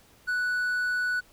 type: tone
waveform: triangle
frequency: 1480 Hz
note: F#6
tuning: in tune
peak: -23 dBFS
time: 0.27-1.21 s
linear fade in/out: 20 ms
effects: pink hiss -58 dBFS RMS until 1.32 s